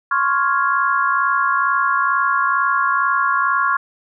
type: chord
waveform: sine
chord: Db major seventh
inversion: third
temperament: equal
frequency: 1046.5 / 1108.7 / 1396.9 / 1661.2 Hz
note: C6 / Db6 / F6 / Ab6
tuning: 0 / 0 / 0 / 0 cents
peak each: -23 / -18 / -19 / -23 dBFS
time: 0.11-3.77 s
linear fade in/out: 5 ms
effects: none